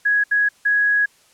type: tone bursts at uneven times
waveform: sine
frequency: 1666 Hz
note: G#6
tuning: 5 cents sharp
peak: -14 dBFS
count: 3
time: 0.05-0.24 / 0.31-0.49 / 0.65-1.06 s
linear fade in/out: 10 ms
effects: white hiss -55 dBFS RMS until 1.33 s + low-pass 10000 Hz 12 dB/octave